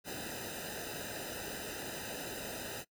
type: noise with comb filter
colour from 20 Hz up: pink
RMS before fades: -42 dBFS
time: 0.04-2.85 s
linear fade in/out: 50 ms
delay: 0.9 ms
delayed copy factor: -1
effects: noise-tail reverb RT60 0.1 s tail -21 dB re dry